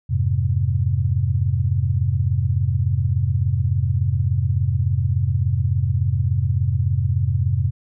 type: chord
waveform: sine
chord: F minor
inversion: none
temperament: equal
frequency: 87.31 / 103.83 / 130.81 Hz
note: F2 / Ab2 / C3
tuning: 0 / 0 / 0 cents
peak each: -21 dBFS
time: 0.09-7.71 s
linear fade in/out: 20 ms
effects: none